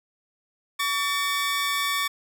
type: tone pair together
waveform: 20% pulse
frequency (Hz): 1136 / 1800.7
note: C#6 / A6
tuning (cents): +42 / +40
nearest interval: minor sixth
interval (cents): 798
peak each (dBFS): -20 / -24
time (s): 0.79-2.08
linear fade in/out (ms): 10
effects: none